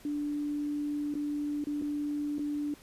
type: tone with dropouts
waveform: sine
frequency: 293.2 Hz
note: D4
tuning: 3 cents flat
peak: -30 dBFS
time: 0.05-2.74 s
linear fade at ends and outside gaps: 2 ms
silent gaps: 1.141-1.152 / 1.641-1.67 / 1.815-1.821 / 2.384-2.392 s
effects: pink hiss -56 dBFS RMS until 2.82 s + resampled to 32000 Hz